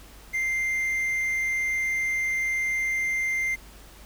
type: tone with quantisation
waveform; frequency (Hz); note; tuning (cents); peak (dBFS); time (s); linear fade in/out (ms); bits
triangle; 2093; C7; 0; -22; 0.33-3.56; 20; 8
effects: added 50 Hz sine -48 dBFS peak until 4.05 s + pink hiss -50 dBFS RMS until 4.05 s